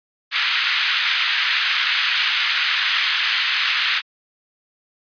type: band-pass noise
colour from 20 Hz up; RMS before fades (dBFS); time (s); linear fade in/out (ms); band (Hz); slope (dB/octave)
white; -20; 0.31-4.02; 50; 1400 to 3700; 24
effects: resampled to 11025 Hz